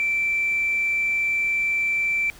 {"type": "tone", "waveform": "sine", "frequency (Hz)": 2337, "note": "D7", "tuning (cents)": -9, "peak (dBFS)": -19, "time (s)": [0, 2.3], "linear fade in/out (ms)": 0, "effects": ["tanh soft clip ceiling -15 dBFS", "pink hiss -47 dBFS RMS until 2.39 s"]}